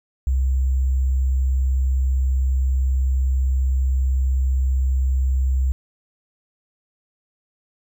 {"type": "tone with sample-and-hold", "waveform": "sine", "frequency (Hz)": 65.41, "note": "C2", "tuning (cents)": 0, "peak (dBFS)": -16, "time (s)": [0.27, 5.72], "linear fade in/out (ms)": 0, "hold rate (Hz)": 7350, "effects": []}